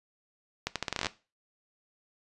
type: accelerating click train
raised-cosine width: 0.2 ms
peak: -12 dBFS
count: 12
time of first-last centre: 0.67-1.068 s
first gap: 87 ms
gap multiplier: 0.8
effects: noise-tail reverb RT60 0.3 s tail -17 dB re dry + resampled to 24000 Hz